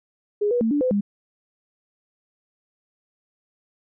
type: tone with pitch steps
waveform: sine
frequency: 414.2 / 485.4 / 224.5 / 290.9 / 509 / 202.8 Hz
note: G#4 / B4 / A3 / D4 / C5 / G#3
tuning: -5 / -30 / +35 / -16 / -48 / -41 cents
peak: -18 dBFS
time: 0.41-1.01 s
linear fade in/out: 10 ms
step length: 100 ms
effects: none